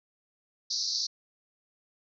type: band-pass noise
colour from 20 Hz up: pink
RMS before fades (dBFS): -31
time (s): 0.7-1.07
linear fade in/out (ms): 10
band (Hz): 4100 to 5900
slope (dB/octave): 96
effects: none